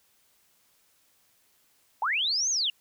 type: linear two-way sweep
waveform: sine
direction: up then down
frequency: 764 to 6645 to 2738 Hz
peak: -24 dBFS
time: 2.02-2.7 s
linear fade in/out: 2 ms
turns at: 2.5 s
effects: white hiss -66 dBFS RMS until 2.8 s